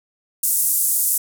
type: band-pass noise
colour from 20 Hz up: white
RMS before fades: -19 dBFS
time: 0.43-1.18 s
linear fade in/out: 5 ms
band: 8200 to 14000 Hz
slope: 24 dB/octave
effects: none